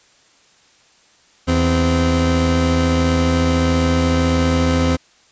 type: tone pair together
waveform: 30% pulse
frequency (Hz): 81.5 / 258.7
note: E2 / C4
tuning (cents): -19 / -19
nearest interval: octave + minor sixth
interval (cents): 2000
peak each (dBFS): -14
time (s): 1.47-4.97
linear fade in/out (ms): 20
effects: white hiss -53 dBFS RMS until 5.31 s + resampled to 16000 Hz